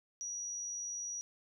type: tone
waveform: sine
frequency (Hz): 5800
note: F#8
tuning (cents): -35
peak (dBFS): -38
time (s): 0.21-1.21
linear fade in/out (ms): 0
effects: none